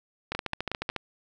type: two click trains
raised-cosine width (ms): 0.3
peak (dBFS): -14 / -14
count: 4 / 10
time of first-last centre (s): 0.35-0.899 / 0.32-0.963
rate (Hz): 5.46 / 14
effects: none